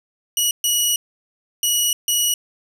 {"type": "tone bursts at uneven times", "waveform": "15% pulse", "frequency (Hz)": 2918, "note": "F#7", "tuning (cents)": -25, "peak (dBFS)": -9, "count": 4, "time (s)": [[0.37, 0.51], [0.64, 0.96], [1.63, 1.93], [2.08, 2.34]], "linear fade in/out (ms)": 2, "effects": []}